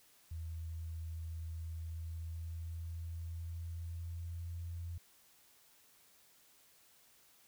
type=tone with pitch glide; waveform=sine; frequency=81.6 to 85.31 Hz; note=E2 to F2; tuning=-17 to -40 cents; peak=-40 dBFS; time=0.31-4.98 s; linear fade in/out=5 ms; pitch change=+77 cents; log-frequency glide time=1.78-4.7 s; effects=white hiss -66 dBFS RMS until 7.47 s